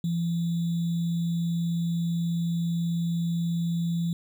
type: tone with sample-and-hold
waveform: sine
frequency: 169.2 Hz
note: E3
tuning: 45 cents sharp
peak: -24 dBFS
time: 0.04-4.13 s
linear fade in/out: 2 ms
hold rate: 3675 Hz
effects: none